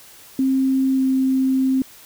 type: tone with pitch glide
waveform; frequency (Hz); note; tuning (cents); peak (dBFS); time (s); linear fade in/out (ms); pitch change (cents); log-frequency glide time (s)
sine; 265.4 to 263.4; C4 to C4; +25 to +12; -15; 0.39-1.82; 2; -13; 0.94-1.01
effects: white hiss -45 dBFS RMS until 2.05 s